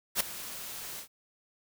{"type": "noise with ADSR envelope", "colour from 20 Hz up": "white", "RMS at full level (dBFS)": -25, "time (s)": [0.15, 1.08], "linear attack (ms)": 55, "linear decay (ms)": 4, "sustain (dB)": -16, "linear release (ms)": 94, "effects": []}